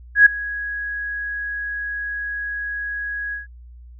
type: tone with ADSR envelope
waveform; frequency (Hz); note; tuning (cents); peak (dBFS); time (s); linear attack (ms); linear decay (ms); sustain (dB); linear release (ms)
sine; 1661.2; G#6; 0; -4; 0.15-3.47; 110; 7; -20; 140
effects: added 60 Hz sine -39 dBFS peak until 3.99 s